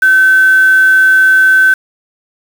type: tone with quantisation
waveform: sine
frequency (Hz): 1532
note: G6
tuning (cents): -40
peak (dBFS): -4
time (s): 0.02-1.74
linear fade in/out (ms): 5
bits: 4
effects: none